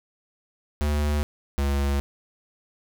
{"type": "tone pair in turn", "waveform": "square", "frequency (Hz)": [74, 70.07], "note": ["D2", "C#2"], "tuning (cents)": [14, 19], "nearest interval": "minor second", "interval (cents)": 95, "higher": "first", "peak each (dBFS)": -22, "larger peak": "neither", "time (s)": [[0.81, 1.23], [1.58, 2]], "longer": "neither", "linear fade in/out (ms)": 0, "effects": []}